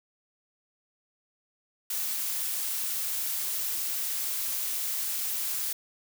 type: noise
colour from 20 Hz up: blue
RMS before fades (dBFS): -31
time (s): 1.9-5.73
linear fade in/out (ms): 5
effects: none